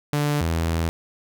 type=tone pair in turn; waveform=sawtooth; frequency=146.83 / 82.41 Hz; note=D3 / E2; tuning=0 / 0 cents; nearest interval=minor seventh; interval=1000 cents; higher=first; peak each=-16 / -17 dBFS; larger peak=first; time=0.13-0.41 / 0.41-0.89 s; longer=second; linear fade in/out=0 ms; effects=none